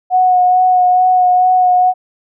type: tone with vibrato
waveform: sine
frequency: 732 Hz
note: F#5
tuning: 19 cents flat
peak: -7 dBFS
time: 0.1-1.94 s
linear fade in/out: 50 ms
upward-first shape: sine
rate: 2.3 Hz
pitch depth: 17 cents each way
effects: none